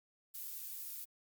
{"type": "noise", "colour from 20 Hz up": "violet", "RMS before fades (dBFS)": -45, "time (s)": [0.34, 1.05], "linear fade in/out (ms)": 10, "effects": ["Opus 48 kbps"]}